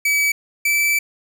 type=tone pair in turn; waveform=45% pulse; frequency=2288 / 2317 Hz; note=D7 / D7; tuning=-46 / -24 cents; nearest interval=unison; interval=22 cents; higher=second; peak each=-15 dBFS; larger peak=neither; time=0.05-0.32 / 0.65-0.99 s; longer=second; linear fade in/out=5 ms; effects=none